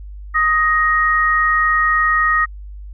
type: tone pair together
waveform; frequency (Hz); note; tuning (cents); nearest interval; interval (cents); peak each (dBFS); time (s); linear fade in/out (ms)
sine; 1251 / 1874.4; D#6 / A#6; +9 / +9; perfect fifth; 700; -15; 0.34-2.46; 20
effects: added 50 Hz sine -30 dBFS peak until 2.93 s